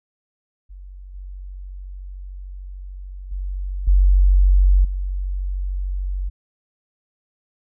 sine tone with level steps, 46.77 Hz, F#1, 19 cents sharp, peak -35 / -31 / -23 / -10 / -21 dBFS, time 0.69-6.3 s, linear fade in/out 20 ms, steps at 1.14 / 3.31 / 3.87 / 4.84 s, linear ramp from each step 10 ms, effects none

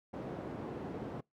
white band-pass noise, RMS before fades -42 dBFS, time 0.13-1.21 s, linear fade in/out 10 ms, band 100 to 460 Hz, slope 12 dB/octave, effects noise-tail reverb RT60 0.2 s tail -26 dB re dry

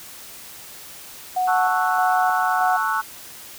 sine tone with tremolo, 736 Hz, F#5, 9 cents flat, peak -18 dBFS, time 1.36-2.77 s, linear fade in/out 10 ms, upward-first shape square, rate 1.6 Hz, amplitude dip 35%
sine chord, F# minor seventh, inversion first, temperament equal, 880 / 1108.7 / 1318.5 / 1480 Hz, A5 / C#6 / E6 / F#6, 0 / 0 / 0 / 0 cents, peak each -25 dBFS, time 1.47-3.02 s, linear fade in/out 20 ms
effects white hiss -40 dBFS RMS until 3.58 s

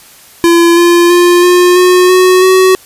square tone with pitch steps, 340 / 345.5 / 351.2 / 356.9 / 362.7 / 368.6 / 374.6 Hz, F4 / F4 / F4 / F4 / F#4 / F#4 / F#4, -46 / -19 / +10 / +38 / -34 / -7 / +21 cents, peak -4 dBFS, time 0.44-2.75 s, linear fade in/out 0 ms, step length 330 ms, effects white hiss -38 dBFS RMS until 2.85 s + resampled to 32000 Hz

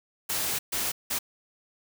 white noise bursts at uneven times, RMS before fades -29 dBFS, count 3, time 0.29-0.59 / 0.72-0.92 / 1.1-1.19 s, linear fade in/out 10 ms, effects none

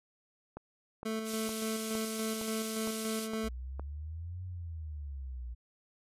click train, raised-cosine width 1 ms, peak -28 dBFS, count 8, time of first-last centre 0.57-3.796 s, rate 2.17 Hz
25% pulse tone with tremolo, 220.6 Hz, A3, 5 cents sharp, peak -29 dBFS, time 1.05-3.49 s, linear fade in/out 10 ms, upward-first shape square, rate 3.5 Hz, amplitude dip 35%
white band-pass noise, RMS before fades -43 dBFS, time 1.24-3.29 s, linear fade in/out 50 ms, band 2500 to 12000 Hz, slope 24 dB/octave
sine exponential two-way sweep, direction up then down, 58.27 to 92.5 to 58.27 Hz, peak -38 dBFS, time 3.43-5.55 s, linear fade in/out 20 ms, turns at 4.44 s
effects resampled to 32000 Hz

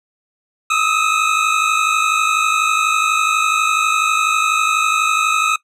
25% pulse tone pair together, 1247.9 / 1300 Hz, D#6 / E6, +5 / -24 cents, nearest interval minor second, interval 71 cents, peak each -13 dBFS, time 0.7-5.56 s, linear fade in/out 5 ms, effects noise-tail reverb RT60 0.1 s tail -18 dB re dry + low-pass 8000 Hz 12 dB/octave

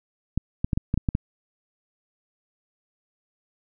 clicks, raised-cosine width 5 ms, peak -10 dBFS, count 8, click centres 0.376 / 0.645 / 0.732 / 0.775 / 0.941 / 0.976 / 1.088 / 1.151 s, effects none

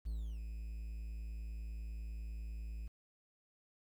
triangle tone with ADSR envelope, 55 Hz, A1, in tune, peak -34 dBFS, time 0.05-2.88 s, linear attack 17 ms, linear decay 320 ms, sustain -5 dB, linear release 9 ms, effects 11-bit

